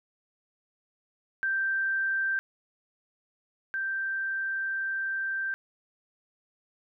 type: tone pair in turn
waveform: sine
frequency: 1568 / 1568 Hz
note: G6 / G6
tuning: 0 / 0 cents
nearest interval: unison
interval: 0 cents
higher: neither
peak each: -25 / -28 dBFS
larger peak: first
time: 1.43-2.39 / 3.74-5.54 s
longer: second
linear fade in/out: 0 ms
effects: none